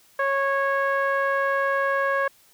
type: tone with low-pass filter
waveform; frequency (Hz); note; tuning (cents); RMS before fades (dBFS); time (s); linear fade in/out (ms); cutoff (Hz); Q
sawtooth; 550; C#5; -14; -23; 0.19-2.28; 5; 1500; 4.3
effects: white hiss -57 dBFS RMS until 2.53 s